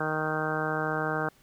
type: harmonic tone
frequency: 155.6 Hz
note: D#3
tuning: in tune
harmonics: 1 / 2 / 3 / 4 / 5 / 6 / 7 / 8 / 9 / 10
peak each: -35 / -36 / -34 / -36 / -35 / -40 / -39 / -37 / -37 / -34 dBFS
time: 0-1.29 s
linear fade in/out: 5 ms
effects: pink hiss -61 dBFS RMS until 1.42 s